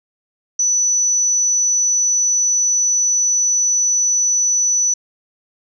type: tone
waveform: sine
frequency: 5960 Hz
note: F#8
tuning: 12 cents sharp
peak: -13 dBFS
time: 0.59-4.94 s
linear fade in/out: 5 ms
effects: none